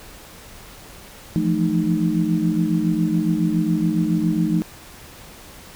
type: tone cluster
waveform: sine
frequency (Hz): 167.4 / 174.6 / 217.6 / 309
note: E3 / F3 / A3 / D#4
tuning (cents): +27 / 0 / -19 / -12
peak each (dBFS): -23 / -22 / -23 / -22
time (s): 1.36-4.62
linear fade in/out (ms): 0
effects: pink hiss -42 dBFS RMS until 5.75 s